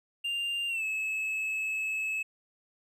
triangle tone with pitch glide, 2794 to 2592 Hz, F7 to E7, 0 to -30 cents, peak -28 dBFS, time 0.24-2.23 s, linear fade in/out 10 ms, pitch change -130 cents, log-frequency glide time 0.68-0.84 s, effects none

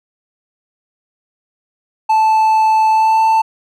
triangle tone with pitch glide, 876 to 887.2 Hz, A5 to A5, -8 to +14 cents, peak -7 dBFS, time 2.09-3.42 s, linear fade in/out 10 ms, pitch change +22 cents, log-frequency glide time 2.9-3.23 s, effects none

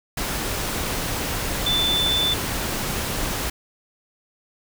sine tone in noise, 3520 Hz, A7, in tune, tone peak -19 dBFS, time 1.66-2.34 s, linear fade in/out 5 ms, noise pink, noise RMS -26 dBFS, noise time 0.17-3.5 s, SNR +4 dB, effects none

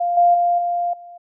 sine tone with level steps, 698.5 Hz, F5, in tune, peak -17 / -10 / -14 / -18 / -36 dBFS, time 0-1.18 s, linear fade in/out 10 ms, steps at 0.17 / 0.34 / 0.58 / 0.93 s, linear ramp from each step 5 ms, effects none

